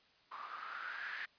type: noise with low-pass filter sweep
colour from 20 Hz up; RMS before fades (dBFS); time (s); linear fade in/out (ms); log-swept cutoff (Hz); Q
violet; -45; 0.31-1.26; 10; 1100 to 1800; 7.4
effects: white hiss -68 dBFS RMS until 1.38 s + resampled to 11025 Hz